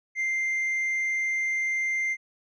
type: tone with tanh clipping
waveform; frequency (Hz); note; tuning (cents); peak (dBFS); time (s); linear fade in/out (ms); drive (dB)
sine; 2093; C7; 0; -25; 0.15-2.17; 50; 2
effects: none